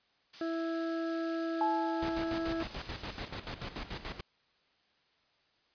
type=noise; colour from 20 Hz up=blue; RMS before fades=-42 dBFS; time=0.33-3.29 s; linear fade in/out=10 ms
type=harmonic tone; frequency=329.6 Hz; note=E4; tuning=in tune; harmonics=1 / 2 / 4 / 5; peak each=-33 / -39 / -45 / -47 dBFS; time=0.41-2.63 s; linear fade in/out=2 ms
type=tone with exponential decay; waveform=sine; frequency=860 Hz; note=A5; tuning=40 cents flat; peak=-26 dBFS; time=1.61-2.86 s; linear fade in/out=1 ms; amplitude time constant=270 ms
type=noise with tremolo; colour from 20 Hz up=pink; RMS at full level=-39 dBFS; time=2.02-4.21 s; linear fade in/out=5 ms; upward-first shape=square; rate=6.9 Hz; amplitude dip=70%
effects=white hiss -71 dBFS RMS until 5.74 s + resampled to 11025 Hz